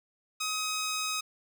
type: tone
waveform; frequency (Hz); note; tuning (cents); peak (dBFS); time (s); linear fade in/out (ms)
10% pulse; 1264; D#6; +27; -22; 0.4-1.21; 10
effects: none